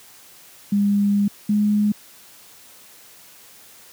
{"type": "tone pair in turn", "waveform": "sine", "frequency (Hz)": [202.6, 208.5], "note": ["G#3", "G#3"], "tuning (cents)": [-43, 7], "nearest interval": "unison", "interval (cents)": 50, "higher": "second", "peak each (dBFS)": -15, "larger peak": "neither", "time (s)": [[0.72, 1.28], [1.49, 1.92]], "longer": "first", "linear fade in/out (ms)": 5, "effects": ["white hiss -47 dBFS RMS until 3.92 s", "high-pass 80 Hz 12 dB/octave"]}